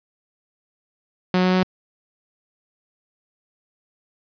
sawtooth tone with pitch steps, 182.9 / 183.96 / 185.03 Hz, F#3 / F#3 / F#3, -20 / -10 / 0 cents, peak -12 dBFS, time 1.34-1.631 s, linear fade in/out 2 ms, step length 97 ms, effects resampled to 11025 Hz + 7-bit

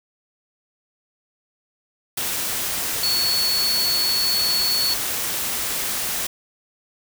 sine tone in noise, 4410 Hz, C#8, 10 cents flat, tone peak -19 dBFS, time 3.03-4.94 s, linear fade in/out 5 ms, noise white, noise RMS -25 dBFS, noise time 2.17-6.27 s, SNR +3 dB, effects none

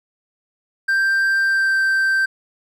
triangle tone with pitch glide, 1576 to 1562.4 Hz, G6 to G6, +9 to -6 cents, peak -13 dBFS, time 0.88-2.26 s, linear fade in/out 10 ms, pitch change -15 cents, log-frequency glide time 1.44-1.78 s, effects none

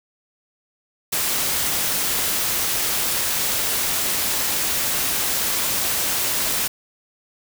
white noise, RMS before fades -22 dBFS, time 1.12-6.68 s, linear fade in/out 10 ms, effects none

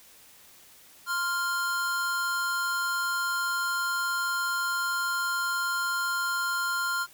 square tone pair together, 1046.5 / 1396.9 Hz, C6 / F6, 0 / 0 cents, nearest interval perfect fourth, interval 500 cents, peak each -34 / -28 dBFS, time 1.06-7.07 s, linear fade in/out 50 ms, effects white hiss -54 dBFS RMS until 7.13 s

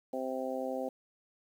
harmonic tone, 130.5 Hz, C3, 4 cents flat, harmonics 2 / 3 / 4 / 5 / 6, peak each -39 / -43 / -36 / -41 / -42 dBFS, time 0.13-0.89 s, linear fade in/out 5 ms, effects 10-bit

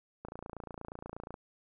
click train, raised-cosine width 1 ms, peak -28 dBFS, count 32, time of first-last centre 0.25-1.342 s, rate 28.4 Hz, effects none

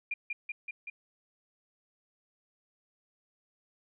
sine tone with echo, 2406 Hz, D7, 41 cents sharp, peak -30 dBFS, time 0.11-0.14 s, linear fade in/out 5 ms, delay 190 ms, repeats 4, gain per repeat -2 dB, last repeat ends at 0.9 s, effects none

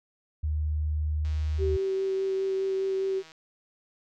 sine tone, 76.2 Hz, D#2, 36 cents flat, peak -25 dBFS, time 0.43-1.77 s, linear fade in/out 10 ms
click train, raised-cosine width 0.2 ms, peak -33 dBFS, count 332, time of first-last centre 1.25-3.319 s, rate 160 Hz
sine tone with vibrato, 384.7 Hz, G4, 33 cents flat, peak -25 dBFS, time 1.58-3.23 s, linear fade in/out 50 ms, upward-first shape sine, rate 4.9 Hz, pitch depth 10 cents each way
effects none

